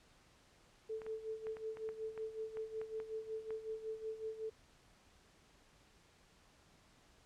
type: tone with tremolo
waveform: sine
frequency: 440 Hz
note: A4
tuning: in tune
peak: -38 dBFS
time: 0.89-4.5 s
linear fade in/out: 10 ms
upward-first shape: sine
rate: 5.4 Hz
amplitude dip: 75%
type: clicks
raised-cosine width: 0.5 ms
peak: -37 dBFS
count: 11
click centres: 1.018 / 1.065 / 1.469 / 1.569 / 1.771 / 1.89 / 2.177 / 2.571 / 2.815 / 3.001 / 3.506 s
effects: pink hiss -67 dBFS RMS until 7.25 s + low-pass 8000 Hz 12 dB/octave